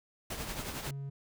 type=noise with tremolo; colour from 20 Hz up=pink; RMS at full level=-37 dBFS; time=0.3-0.91 s; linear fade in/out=5 ms; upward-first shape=triangle; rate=11 Hz; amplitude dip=55%
type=tone; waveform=triangle; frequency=138.59 Hz; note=C#3; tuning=in tune; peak=-35 dBFS; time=0.86-1.1 s; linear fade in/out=10 ms
effects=none